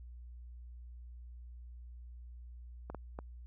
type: clicks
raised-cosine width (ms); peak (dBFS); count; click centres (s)
1; -28; 3; 2.9 / 2.947 / 3.189
effects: added 60 Hz sine -47 dBFS peak until 3.46 s